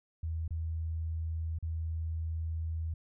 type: tone with dropouts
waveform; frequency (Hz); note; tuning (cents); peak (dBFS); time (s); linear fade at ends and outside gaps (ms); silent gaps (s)
sine; 81; E2; -30; -32; 0.23-2.94; 5; 0.479-0.506 / 1.587-1.626
effects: none